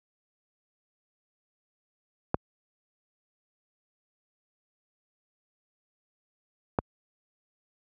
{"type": "clicks", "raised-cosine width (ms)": 1, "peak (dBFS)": -9, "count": 2, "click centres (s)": [2.344, 6.788], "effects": ["high-pass 60 Hz 12 dB/octave"]}